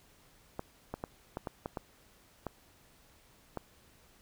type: clicks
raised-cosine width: 1 ms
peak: -22 dBFS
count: 9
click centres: 0.594 / 0.94 / 1.039 / 1.371 / 1.472 / 1.659 / 1.772 / 2.467 / 3.573 s
effects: pink hiss -63 dBFS RMS until 4.21 s